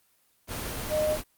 sine tone in noise, 613 Hz, D#5, 26 cents flat, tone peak -23 dBFS, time 0.89-1.18 s, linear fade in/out 50 ms, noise pink, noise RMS -34 dBFS, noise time 0.47-1.24 s, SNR +8 dB, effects white hiss -67 dBFS RMS until 1.37 s + Opus 24 kbps

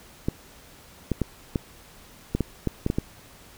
clicks, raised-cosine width 3 ms, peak -10 dBFS, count 10, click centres 0.285 / 1.117 / 1.217 / 1.558 / 2.35 / 2.407 / 2.673 / 2.864 / 2.901 / 2.985 s, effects pink hiss -50 dBFS RMS until 3.57 s

